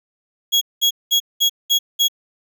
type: tone bursts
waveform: 35% pulse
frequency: 3319 Hz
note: G#7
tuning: 2 cents flat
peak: -11 dBFS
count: 6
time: 0.52-2.084 s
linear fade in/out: 20 ms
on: 94 ms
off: 200 ms
effects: none